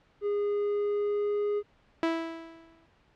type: tone with pitch glide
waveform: triangle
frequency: 410 to 413.3 Hz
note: G#4 to G#4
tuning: -22 to -8 cents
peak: -24 dBFS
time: 0.21-1.63 s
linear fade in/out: 50 ms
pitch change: +14 cents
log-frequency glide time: 0.36-1.5 s
type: tone with exponential decay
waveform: sawtooth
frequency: 328.8 Hz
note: E4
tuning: 4 cents flat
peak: -19 dBFS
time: 2.03-2.86 s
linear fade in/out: 1 ms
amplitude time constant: 180 ms
effects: pink hiss -64 dBFS RMS until 3.15 s + low-pass 3000 Hz 12 dB/octave